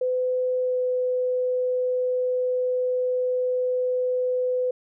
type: tone with pitch glide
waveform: sine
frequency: 506 to 503.1 Hz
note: B4 to B4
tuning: +42 to +32 cents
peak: -21 dBFS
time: 0.01-4.71 s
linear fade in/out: 5 ms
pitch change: -10 cents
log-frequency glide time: 0.61-0.78 s
effects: none